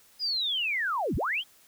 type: linear two-way sweep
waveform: sine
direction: down then up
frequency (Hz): 5040 to 34.65 to 3354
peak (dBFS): -26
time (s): 0.19-1.44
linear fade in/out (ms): 50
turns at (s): 1.16
effects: white hiss -59 dBFS RMS until 1.67 s